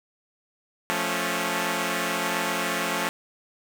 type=chord; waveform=5% pulse; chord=F augmented; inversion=none; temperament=equal with one note detuned; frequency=175.73 / 220 / 277.2 Hz; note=F3 / A3 / C#4; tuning=+11 / 0 / 0 cents; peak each=-18 dBFS; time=0.9-3.09 s; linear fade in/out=0 ms; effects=none